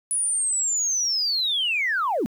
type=linear sweep; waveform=sine; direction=down; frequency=9960 to 186.2 Hz; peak=-20 dBFS; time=0.11-2.26 s; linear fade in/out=0 ms; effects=tanh soft clip ceiling -16 dBFS + 9-bit